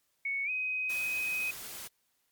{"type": "tone with pitch glide", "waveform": "sine", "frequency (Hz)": [2217, 2517], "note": ["C#7", "D#7"], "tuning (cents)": [0, 19], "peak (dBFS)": -30, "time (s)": [0.25, 1.51], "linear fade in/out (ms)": 5, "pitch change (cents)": 219, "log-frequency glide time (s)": [0.45, 0.5]}
{"type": "noise", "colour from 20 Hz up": "white", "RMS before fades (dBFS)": -43, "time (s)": [0.89, 1.88], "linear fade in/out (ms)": 10}
{"effects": ["white hiss -75 dBFS RMS until 2.31 s", "MP3 96 kbps"]}